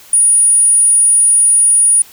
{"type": "tone", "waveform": "sine", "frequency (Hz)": 9620, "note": "D9", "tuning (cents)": 41, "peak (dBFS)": -6, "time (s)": [0.13, 2.02], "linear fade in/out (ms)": 2, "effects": ["white hiss -40 dBFS RMS until 2.12 s"]}